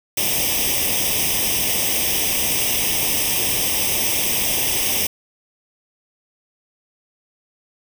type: noise with comb filter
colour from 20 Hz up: white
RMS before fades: -20 dBFS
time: 0.17-5.07 s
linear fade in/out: 5 ms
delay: 0.35 ms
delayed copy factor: +0.9
effects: none